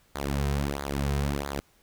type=tone with flanger; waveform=sawtooth; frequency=70.5 Hz; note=C#2; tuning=30 cents sharp; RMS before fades=-29 dBFS; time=0.15-1.6 s; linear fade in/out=0 ms; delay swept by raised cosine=0.35 to 3.55 ms; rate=1.5 Hz; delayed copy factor=-0.8; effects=pink hiss -63 dBFS RMS until 1.82 s